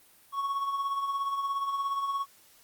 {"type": "tone with tremolo", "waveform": "triangle", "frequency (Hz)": 1108.7, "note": "C#6", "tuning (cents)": 0, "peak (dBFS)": -24, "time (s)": [0.32, 2.26], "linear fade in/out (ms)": 50, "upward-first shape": "triangle", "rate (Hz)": 17, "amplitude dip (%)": 55, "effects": ["white hiss -59 dBFS RMS until 2.63 s", "Opus 32 kbps"]}